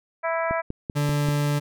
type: harmonic tone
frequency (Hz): 329.6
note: E4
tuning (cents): 0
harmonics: 2 / 3 / 4 / 5 / 6 / 7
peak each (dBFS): -25 / -29 / -31 / -33 / -35 / -36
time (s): 0.23-0.62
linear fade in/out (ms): 20
type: click train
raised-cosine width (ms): 3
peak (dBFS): -17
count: 5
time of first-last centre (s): 0.51-1.287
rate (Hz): 5.15
type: tone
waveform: 40% pulse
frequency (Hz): 146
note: D3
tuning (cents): -10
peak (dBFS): -20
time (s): 0.95-1.6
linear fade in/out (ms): 20
effects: none